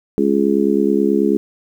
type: harmonic tone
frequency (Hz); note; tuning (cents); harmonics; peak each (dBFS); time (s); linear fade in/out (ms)
69.3; C#2; 0; 3 / 4 / 5 / 6; -18 / -18 / -18 / -18; 0.18-1.37; 0
effects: 8-bit